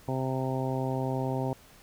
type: harmonic tone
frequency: 131.2 Hz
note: C3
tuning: 5 cents sharp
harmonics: 1 / 2 / 3 / 4 / 5 / 6 / 7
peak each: -31 / -34 / -36 / -37 / -38 / -39 / -39 dBFS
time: 0.08-1.53 s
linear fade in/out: 2 ms
effects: pink hiss -55 dBFS RMS until 1.82 s